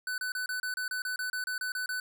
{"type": "tone bursts", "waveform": "square", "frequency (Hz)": 1500, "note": "F#6", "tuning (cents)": 23, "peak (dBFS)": -32, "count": 14, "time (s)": [0.07, 2], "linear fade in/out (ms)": 2, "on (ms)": 110, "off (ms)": 30, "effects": []}